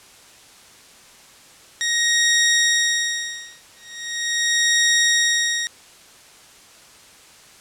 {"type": "tone with tremolo", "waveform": "15% pulse", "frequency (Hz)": 1877, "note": "A#6", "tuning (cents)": 11, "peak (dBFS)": -8, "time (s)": [1.81, 5.67], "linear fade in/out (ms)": 0, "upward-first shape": "sine", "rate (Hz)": 0.4, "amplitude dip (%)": 100, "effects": ["white hiss -47 dBFS RMS until 7.6 s", "low-pass 9000 Hz 12 dB/octave"]}